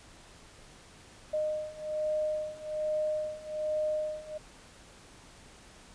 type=beating tone pair; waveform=sine; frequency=613 / 614.2 Hz; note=D#5 / D#5; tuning=-26 / -23 cents; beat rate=1.2 Hz; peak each=-34 / -32 dBFS; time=1.33-4.38 s; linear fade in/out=10 ms; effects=pink hiss -54 dBFS RMS until 5.94 s + resampled to 22050 Hz